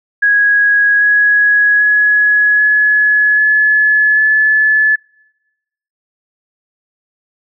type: tone with pitch steps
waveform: sine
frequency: 1658 / 1671.5 / 1685 / 1698.7 / 1712.5 / 1726.4 Hz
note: G#6 / G#6 / G#6 / G#6 / A6 / A6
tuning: -3 / +11 / +25 / +39 / -47 / -33 cents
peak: -7 dBFS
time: 0.22-4.96 s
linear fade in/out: 10 ms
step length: 790 ms
effects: noise-tail reverb RT60 1.0 s tail -26 dB re dry